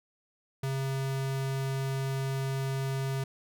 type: tone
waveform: square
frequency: 134.8 Hz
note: C#3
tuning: 48 cents flat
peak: -30 dBFS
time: 0.63-3.24 s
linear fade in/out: 5 ms
effects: none